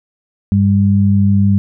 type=tone pair together; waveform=sine; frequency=99.29 / 198.7 Hz; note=G2 / G3; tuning=+23 / +24 cents; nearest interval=octave; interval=1201 cents; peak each=-11 dBFS; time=0.52-1.58 s; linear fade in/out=0 ms; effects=none